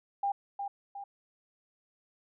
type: tone with echo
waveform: sine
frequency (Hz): 800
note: G5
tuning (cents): +35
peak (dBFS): -27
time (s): 0.23-0.32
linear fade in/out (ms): 5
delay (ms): 360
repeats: 2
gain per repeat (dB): -6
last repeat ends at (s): 1.04
effects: none